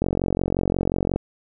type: click train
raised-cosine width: 2 ms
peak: -8 dBFS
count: 53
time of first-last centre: 0.02-1.16 s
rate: 45.6 Hz
effects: none